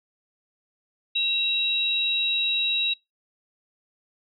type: tone pair together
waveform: sine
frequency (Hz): 2719 / 3847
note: F7 / B7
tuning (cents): -47 / -46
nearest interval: tritone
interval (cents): 601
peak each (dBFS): -27 / -22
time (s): 1.15-2.94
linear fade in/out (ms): 10
effects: noise-tail reverb RT60 0.2 s tail -25 dB re dry